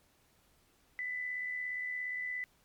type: tone with amplitude modulation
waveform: sine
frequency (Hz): 1995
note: B6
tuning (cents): +17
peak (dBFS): -33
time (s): 0.99-2.44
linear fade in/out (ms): 0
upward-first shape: sine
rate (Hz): 77.2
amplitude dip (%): 40
effects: pink hiss -69 dBFS RMS until 2.64 s + MP3 96 kbps